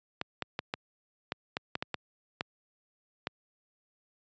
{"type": "clicks", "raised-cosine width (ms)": 0.3, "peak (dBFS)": -15, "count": 11, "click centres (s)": [0.214, 0.423, 0.591, 0.739, 1.321, 1.569, 1.754, 1.825, 1.943, 2.409, 3.271], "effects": ["high-pass 100 Hz 12 dB/octave", "resampled to 16000 Hz"]}